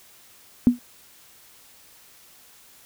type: tone with exponential decay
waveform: sine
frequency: 243.6 Hz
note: B3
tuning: 24 cents flat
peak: -7 dBFS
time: 0.67-0.79 s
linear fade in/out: 0 ms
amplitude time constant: 26 ms
effects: white hiss -52 dBFS RMS until 2.85 s